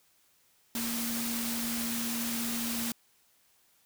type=tone in noise; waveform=sine; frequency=233.1 Hz; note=A#3; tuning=in tune; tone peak=-34 dBFS; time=0.75-2.92 s; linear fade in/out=2 ms; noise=white; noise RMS=-35 dBFS; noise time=0.75-2.92 s; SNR=-2 dB; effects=white hiss -67 dBFS RMS until 3.85 s